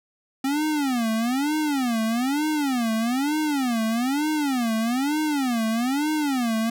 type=tone with vibrato; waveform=square; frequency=261.6 Hz; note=C4; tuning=in tune; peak=-22 dBFS; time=0.44-6.7 s; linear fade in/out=5 ms; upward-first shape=sine; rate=1.1 Hz; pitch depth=290 cents each way; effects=none